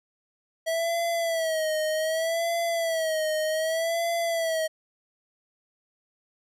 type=tone with vibrato; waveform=square; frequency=649 Hz; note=E5; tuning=27 cents flat; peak=-25 dBFS; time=0.66-4.68 s; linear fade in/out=20 ms; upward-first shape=sine; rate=0.65 Hz; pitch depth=78 cents each way; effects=resampled to 32000 Hz